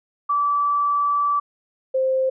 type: tone pair in turn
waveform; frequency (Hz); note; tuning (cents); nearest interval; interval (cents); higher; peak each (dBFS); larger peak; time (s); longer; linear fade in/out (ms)
sine; 1157 / 524.2; D6 / C5; -26 / +3; octave + major second; 1371; first; -17; neither; 0.29-1.4 / 1.94-2.3; first; 10
effects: none